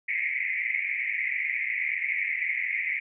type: band-pass noise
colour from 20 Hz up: pink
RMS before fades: -29 dBFS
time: 0.08-3 s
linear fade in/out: 10 ms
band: 2000 to 2300 Hz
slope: 96 dB/octave
effects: none